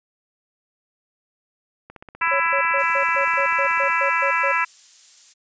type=click train; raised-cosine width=0.5 ms; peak=-25 dBFS; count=33; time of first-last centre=1.9-3.9 s; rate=16 Hz
type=harmonic tone; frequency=332.7 Hz; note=E4; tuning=16 cents sharp; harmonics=3 / 4 / 5 / 6 / 7 / 8; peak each=-23 / -24 / -25 / -26 / -26 / -27 dBFS; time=2.21-4.65 s; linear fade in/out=10 ms
type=tone bursts; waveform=sine; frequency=554.4 Hz; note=C#5; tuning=in tune; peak=-23 dBFS; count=11; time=2.31-4.522 s; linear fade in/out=10 ms; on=92 ms; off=120 ms
type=noise; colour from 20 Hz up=violet; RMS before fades=-39 dBFS; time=2.78-5.34 s; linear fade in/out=20 ms
effects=resampled to 16000 Hz